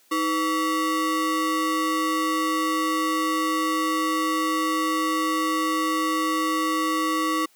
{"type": "ring-modulated tone", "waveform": "square", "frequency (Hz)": 410, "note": "G#4", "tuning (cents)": -22, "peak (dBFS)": -19, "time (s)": [0.11, 7.46], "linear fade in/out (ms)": 10, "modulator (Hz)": 726, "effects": ["white hiss -59 dBFS RMS until 7.55 s", "high-pass 200 Hz 12 dB/octave"]}